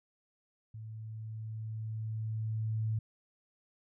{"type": "tone with level ramp", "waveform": "sine", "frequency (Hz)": 110, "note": "A2", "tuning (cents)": 0, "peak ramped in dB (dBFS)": [-42, -29], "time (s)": [0.74, 2.99], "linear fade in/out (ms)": 5, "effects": []}